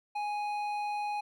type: tone with hard clipping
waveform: triangle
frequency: 830.6 Hz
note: G#5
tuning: in tune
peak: -33 dBFS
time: 0.15-1.21 s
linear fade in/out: 10 ms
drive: 12 dB
effects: none